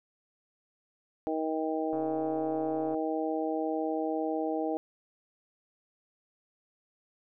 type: harmonic tone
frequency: 158.1 Hz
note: D#3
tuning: 28 cents sharp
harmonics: 2 / 3 / 4 / 5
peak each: -32 / -34 / -35 / -36 dBFS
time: 1.27-4.77 s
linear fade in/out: 0 ms
type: click train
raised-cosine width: 1 ms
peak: -32 dBFS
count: 143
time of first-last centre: 1.93-2.944 s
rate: 140 Hz
effects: none